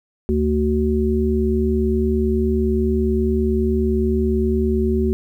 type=harmonic tone; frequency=74.8 Hz; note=D2; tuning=32 cents sharp; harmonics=1 / 3 / 5; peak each=-20 / -20 / -20 dBFS; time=0.29-5.13 s; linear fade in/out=0 ms; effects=9-bit